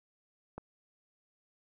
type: click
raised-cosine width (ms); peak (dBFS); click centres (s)
1; -27; 0.58
effects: none